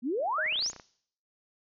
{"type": "exponential sweep", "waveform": "sine", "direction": "up", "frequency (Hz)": [221.9, 7210], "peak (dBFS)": -27, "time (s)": [0.02, 0.72], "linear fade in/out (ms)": 50}
{"type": "tone with exponential decay", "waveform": "sine", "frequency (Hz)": 622.3, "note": "D#5", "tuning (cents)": 0, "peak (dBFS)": -31, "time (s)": [0.38, 0.68], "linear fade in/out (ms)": 5, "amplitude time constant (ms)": 64}
{"type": "clicks", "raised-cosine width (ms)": 0.5, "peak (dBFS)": -31, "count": 10, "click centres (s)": [0.462, 0.525, 0.558, 0.591, 0.624, 0.662, 0.7, 0.732, 0.763, 0.798]}
{"effects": ["noise-tail reverb RT60 0.6 s tail -21 dB re dry"]}